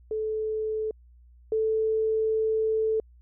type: tone pair in turn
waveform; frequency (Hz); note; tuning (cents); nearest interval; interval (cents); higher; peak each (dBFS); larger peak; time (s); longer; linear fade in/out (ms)
sine; 434.9 / 439.4; A4 / A4; -20 / -2; unison; 18; second; -26 / -22; second; 0.11-0.91 / 1.52-3; second; 2
effects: added 60 Hz sine -51 dBFS peak until 3.21 s